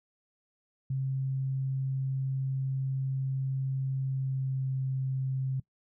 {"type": "tone with pitch glide", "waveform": "sine", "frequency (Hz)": [133.6, 132.37], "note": ["C3", "C3"], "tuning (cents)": [36, 20], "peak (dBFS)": -28, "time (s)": [0.9, 5.6], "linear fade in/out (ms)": 5, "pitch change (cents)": -16, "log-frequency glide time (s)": [3.99, 4.75], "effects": ["noise-tail reverb RT60 0.1 s tail -21 dB re dry"]}